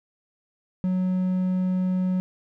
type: tone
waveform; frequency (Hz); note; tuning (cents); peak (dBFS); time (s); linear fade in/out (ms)
triangle; 184.4; F#3; -6; -19; 0.84-2.2; 0
effects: none